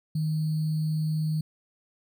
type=tone with sample-and-hold; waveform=sine; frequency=156 Hz; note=D#3; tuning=5 cents sharp; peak=-24 dBFS; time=0.15-1.41 s; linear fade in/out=5 ms; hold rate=4410 Hz; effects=none